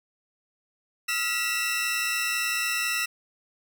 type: tone cluster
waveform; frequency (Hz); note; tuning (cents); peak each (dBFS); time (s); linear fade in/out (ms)
sawtooth; 1276 / 1394 / 1946 / 2682; D#6 / F6 / B6 / E7; +43 / -4 / -26 / +29; -33 / -32 / -27 / -24; 1.08-3.06; 10
effects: none